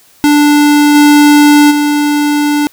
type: tone with level steps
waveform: square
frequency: 293.7 Hz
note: D4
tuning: in tune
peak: -5 / -3 / -9 dBFS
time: 0.24-2.67 s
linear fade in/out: 0 ms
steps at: 0.94 / 1.7 s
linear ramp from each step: 20 ms
effects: white hiss -45 dBFS RMS until 2.72 s